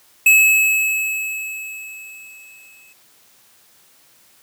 square tone with exponential decay, 2586 Hz, E7, 34 cents flat, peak -8 dBFS, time 0.26-2.93 s, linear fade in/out 5 ms, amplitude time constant 580 ms, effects white hiss -53 dBFS RMS until 4.42 s + high-pass 80 Hz 12 dB/octave

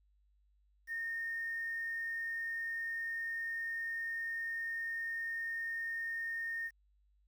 sine tone with quantisation, 1835 Hz, A#6, 28 cents flat, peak -36 dBFS, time 0.87-6.71 s, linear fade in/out 50 ms, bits 10, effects added 50 Hz sine -68 dBFS peak until 7.27 s

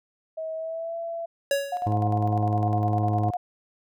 sine tone with pitch glide, 640 to 670.7 Hz, D#5 to E5, +49 to +30 cents, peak -29 dBFS, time 0.37-1.26 s, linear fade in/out 10 ms, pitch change +81 cents, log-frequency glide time 0.55-0.96 s
square tone with exponential decay, 559 Hz, C#5, 14 cents sharp, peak -19 dBFS, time 1.51-1.95 s, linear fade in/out 2 ms, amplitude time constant 95 ms
sine tone with tremolo, 717 Hz, F5, 45 cents sharp, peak -24 dBFS, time 1.72-3.37 s, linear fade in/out 5 ms, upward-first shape square, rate 9.9 Hz, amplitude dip 60%
harmonic tone, 106.2 Hz, G#2, 39 cents sharp, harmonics 1 / 2 / 3 / 4 / 5 / 6 / 7 / 8 / 9 / 10, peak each -23 / -33 / -31 / -39 / -38 / -43 / -41 / -44 / -44 / -41 dBFS, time 1.86-3.31 s, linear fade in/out 10 ms
effects none

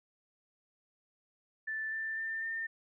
sine tone with pitch steps, 1760 / 1776.3 / 1792.8 / 1809.5 Hz, A6 / A6 / A6 / A6, 0 / +16 / +32 / +48 cents, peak -34 dBFS, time 1.67-2.67 s, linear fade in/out 10 ms, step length 250 ms, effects none

